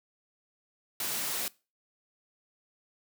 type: high-pass noise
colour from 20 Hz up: white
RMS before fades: -33 dBFS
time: 1-1.48 s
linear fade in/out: 2 ms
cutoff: 130 Hz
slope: 12 dB/octave
effects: noise-tail reverb RT60 0.3 s tail -22 dB re dry